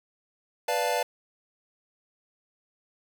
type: chord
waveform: square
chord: B half-diminished seventh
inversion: none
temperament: equal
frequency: 493.9 / 587.3 / 698.5 / 880 Hz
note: B4 / D5 / F5 / A5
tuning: 0 / 0 / 0 / 0 cents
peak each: -31 dBFS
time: 0.68-1.03 s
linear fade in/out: 5 ms
effects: none